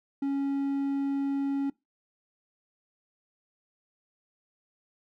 triangle tone, 277.2 Hz, C#4, in tune, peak -24 dBFS, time 0.22-1.7 s, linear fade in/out 5 ms, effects noise-tail reverb RT60 0.2 s tail -22 dB re dry

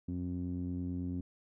sawtooth tone with low-pass filter, 89.1 Hz, F2, 35 cents sharp, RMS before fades -37 dBFS, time 0.08-1.21 s, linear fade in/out 5 ms, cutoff 250 Hz, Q 4.8, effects none

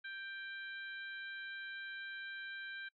harmonic tone, 787 Hz, G5, 7 cents sharp, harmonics 2 / 3 / 4 / 5, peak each -44 / -54 / -56 / -55 dBFS, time 0.04-2.89 s, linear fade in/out 10 ms, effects noise-tail reverb RT60 0.1 s tail -25 dB re dry

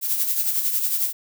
violet noise with tremolo, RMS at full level -20 dBFS, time 0.01-1.13 s, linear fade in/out 50 ms, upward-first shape triangle, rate 11 Hz, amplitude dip 60%, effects none

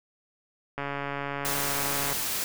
click train, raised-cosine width 0.5 ms, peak -17 dBFS, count 191, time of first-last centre 0.78-2.128 s, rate 141 Hz
white noise, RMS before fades -30 dBFS, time 1.45-2.44 s, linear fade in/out 0 ms
effects none

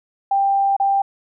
sine tone with dropouts, 790 Hz, G5, 13 cents sharp, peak -14 dBFS, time 0.31-1.02 s, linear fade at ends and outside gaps 5 ms, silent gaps 0.766-0.799 s, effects none

